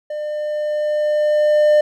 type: tone with level ramp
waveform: triangle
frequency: 601 Hz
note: D5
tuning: 40 cents sharp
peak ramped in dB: -21 to -7 dBFS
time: 0.1-1.81 s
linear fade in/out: 5 ms
effects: none